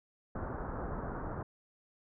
pink low-pass noise, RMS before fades -39 dBFS, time 0.35-1.43 s, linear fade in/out 5 ms, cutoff 1500 Hz, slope 48 dB/octave, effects none

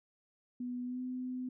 sine tone with pitch glide, 246.9 to 253.4 Hz, B3 to B3, 0 to +45 cents, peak -36 dBFS, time 0.6-1.49 s, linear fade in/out 5 ms, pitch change +45 cents, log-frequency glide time 0.84-1.01 s, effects none

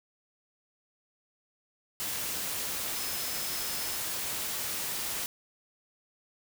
sine tone in noise, 5180 Hz, E8, 31 cents flat, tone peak -42 dBFS, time 2.96-3.96 s, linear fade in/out 0 ms, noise white, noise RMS -34 dBFS, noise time 2-5.26 s, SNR -11 dB, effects none

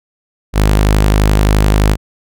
sawtooth tone, 51.6 Hz, G#1, 10 cents flat, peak -4 dBFS, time 0.53-1.97 s, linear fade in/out 50 ms, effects none

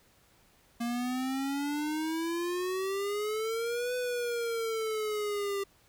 square exponential two-way sweep, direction up then down, 233.5 to 500 to 394.3 Hz, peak -31 dBFS, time 0.8-5.64 s, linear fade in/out 10 ms, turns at 3.95 s, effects pink hiss -64 dBFS RMS until 5.88 s

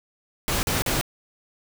pink noise bursts, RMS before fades -24 dBFS, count 3, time 0.48-1.012 s, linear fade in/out 0 ms, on 150 ms, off 41 ms, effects none

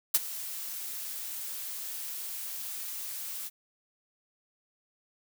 blue noise with ADSR envelope, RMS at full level -21 dBFS, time 0.14-3.5 s, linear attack 8 ms, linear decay 34 ms, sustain -17 dB, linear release 34 ms, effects none

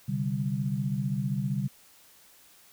sine chord, C suspended second, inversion none, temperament equal with one note detuned, 130.81 / 146.07 / 196 Hz, C3 / D3 / G3, 0 / -9 / 0 cents, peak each -31 dBFS, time 0.08-1.68 s, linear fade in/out 10 ms, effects white hiss -57 dBFS RMS until 2.72 s

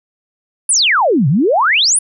sine exponential two-way sweep, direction down then up, 10548 to 125.4 to 10548 Hz, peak -9 dBFS, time 0.69-1.99 s, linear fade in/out 5 ms, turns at 1.28 s, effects none

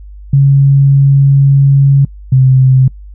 sine tone pair in turn, 138.59 / 130.81 Hz, C#3 / C3, 0 / 0 cents, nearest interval minor second, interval 100 cents, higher first, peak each -3 dBFS, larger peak neither, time 0.33-2.05 / 2.32-2.88 s, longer first, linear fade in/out 5 ms, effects noise-tail reverb RT60 0.1 s tail -26 dB re dry + added 50 Hz sine -28 dBFS peak until 3.14 s

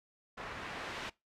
white noise with low-pass filter sweep, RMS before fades -43 dBFS, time 0.37-1.1 s, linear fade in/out 10 ms, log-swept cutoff 1500 to 2700 Hz, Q 0.82, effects noise-tail reverb RT60 0.2 s tail -21 dB re dry

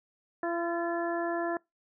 harmonic tone with a mistuned harmonic, 340 Hz, F4, 46 cents flat, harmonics 1 / 2 / 3 / 4 / 5, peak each -32 / -33 / -39 / -41 / -38 dBFS, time 0.43-1.57 s, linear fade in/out 2 ms, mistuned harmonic 5, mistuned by +30 cents, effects noise-tail reverb RT60 0.2 s tail -25 dB re dry

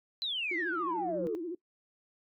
sine exponential sweep, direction down, 4100 to 408.2 Hz, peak -31 dBFS, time 0.22-1.35 s, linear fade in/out 0 ms
sine tone with vibrato, 340 Hz, F4, 46 cents flat, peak -34 dBFS, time 0.51-1.55 s, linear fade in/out 5 ms, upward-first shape sine, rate 14 Hz, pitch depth 120 cents each way
sine tone with exponential growth, 180 Hz, F#3, 47 cents flat, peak -34 dBFS, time 0.58-1.27 s, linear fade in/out 0 ms, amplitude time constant 150 ms
effects noise-tail reverb RT60 0.1 s tail -20 dB re dry + tanh soft clip ceiling -22 dBFS

